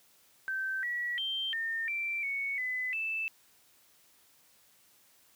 sine tone with pitch steps, 1551 / 1931 / 3150 / 1820 / 2347 / 2219 / 2011 / 2639 Hz, G6 / B6 / G7 / A#6 / D7 / C#7 / B6 / E7, -19 / -39 / +8 / -42 / -2 / +1 / +31 / +1 cents, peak -31 dBFS, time 0.48-3.28 s, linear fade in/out 0 ms, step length 350 ms, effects white hiss -64 dBFS RMS until 5.35 s + high-pass 60 Hz 12 dB/octave

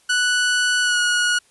sawtooth tone with pitch glide, 1480 to 1452.1 Hz, F#6 to F#6, 0 to -33 cents, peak -13 dBFS, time 0.09-1.39 s, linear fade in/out 10 ms, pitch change -33 cents, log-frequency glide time 0.82-0.99 s, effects white hiss -57 dBFS RMS until 1.5 s + resampled to 24000 Hz

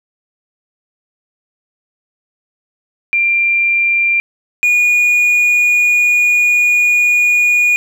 sine / triangle tone pair in turn, 2378 / 2446 Hz, D7 / D#7, +21 / -30 cents, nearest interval unison, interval 49 cents, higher second, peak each -10 / -7 dBFS, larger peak second, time 3.13-4.2 / 4.63-7.76 s, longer second, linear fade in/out 0 ms, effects none

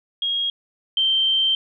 sine tone pair in turn, 3272 / 3131 Hz, G#7 / G7, -26 / -3 cents, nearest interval minor second, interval 77 cents, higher first, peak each -20 / -16 dBFS, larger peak second, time 0.22-0.5 / 0.97-1.55 s, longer second, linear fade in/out 2 ms, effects none

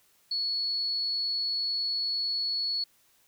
sine tone, 4391 Hz, C#8, 17 cents flat, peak -27 dBFS, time 0.31-2.84 s, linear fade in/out 5 ms, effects white hiss -65 dBFS RMS until 3.27 s

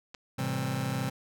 clicks, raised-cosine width 0.2 ms, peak -30 / -25 dBFS, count 2, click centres 0.144 / 0.148 s
sawtooth chord, A minor seventh, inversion none, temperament just, 110 / 132 / 165 / 198 Hz, A2 / C3 / E3 / G3, 0 / +16 / +2 / +18 cents, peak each -33 / -27 / -33 / -33 dBFS, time 0.38-1.1 s, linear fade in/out 10 ms
effects none

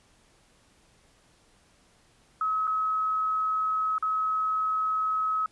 sine tone with dropouts, 1281 Hz, E6, 50 cents flat, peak -24 dBFS, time 2.41-5.46 s, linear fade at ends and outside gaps 2 ms, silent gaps 2.671-2.676 / 3.982-4.025 s, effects pink hiss -62 dBFS RMS until 5.51 s + resampled to 24000 Hz

